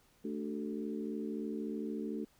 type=harmonic tone with a mistuned harmonic; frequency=73.42 Hz; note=D2; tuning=in tune; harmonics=3 / 4 / 5 / 6; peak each=-39 / -41 / -43 / -45 dBFS; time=0.24-2.25 s; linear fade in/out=10 ms; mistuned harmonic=5; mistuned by=+45 cents; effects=pink hiss -68 dBFS RMS until 2.39 s